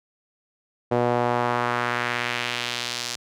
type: tone with band-pass filter sweep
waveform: sawtooth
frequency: 121.1 Hz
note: B2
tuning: 34 cents flat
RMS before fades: -25 dBFS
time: 0.91-3.16 s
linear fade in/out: 10 ms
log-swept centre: 550 to 5500 Hz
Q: 1.4
effects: none